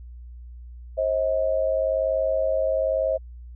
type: tone pair together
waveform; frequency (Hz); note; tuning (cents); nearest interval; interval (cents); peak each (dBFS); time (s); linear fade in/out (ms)
sine; 534 / 635; C5 / D#5; +35 / +35; minor third; 300; -23; 0.97-3.18; 20
effects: added 60 Hz sine -38 dBFS peak until 3.55 s